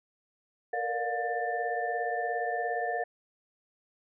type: tone cluster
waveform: sine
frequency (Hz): 458.5 / 475.6 / 588 / 713 / 1776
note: A#4 / A#4 / D5 / F5 / A6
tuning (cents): -29 / +35 / +2 / +36 / +16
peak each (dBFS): -37 / -38 / -39 / -31 / -36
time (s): 0.73-3.04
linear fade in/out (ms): 5
effects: none